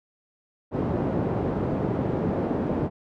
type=band-pass noise; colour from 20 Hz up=pink; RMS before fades=-26 dBFS; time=0.71-2.9 s; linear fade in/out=50 ms; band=120 to 550 Hz; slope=12 dB/octave; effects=none